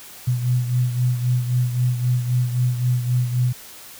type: beating tone pair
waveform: sine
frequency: 123.47 / 127.27 Hz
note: B2 / C3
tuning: 0 / -48 cents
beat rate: 3.8 Hz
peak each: -18 / -25 dBFS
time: 0.27-3.53 s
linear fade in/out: 10 ms
effects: white hiss -41 dBFS RMS until 3.99 s